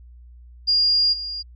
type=tone with level steps; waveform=sine; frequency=4826 Hz; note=D8; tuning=46 cents sharp; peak=-15 / -27 dBFS; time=0.67-1.43 s; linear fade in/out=20 ms; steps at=1.12 s; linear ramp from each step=20 ms; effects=added 60 Hz sine -42 dBFS peak until 1.55 s